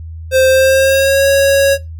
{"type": "tone with pitch glide", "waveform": "square", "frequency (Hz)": [523.3, 551.9], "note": ["C5", "C#5"], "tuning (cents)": [0, -8], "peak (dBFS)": -8, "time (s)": [0.31, 1.78], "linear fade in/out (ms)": 50, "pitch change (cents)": 92, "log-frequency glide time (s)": [0.48, 1.28], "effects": ["noise-tail reverb RT60 0.2 s tail -17 dB re dry", "added 81 Hz sine -25 dBFS peak until 1.99 s"]}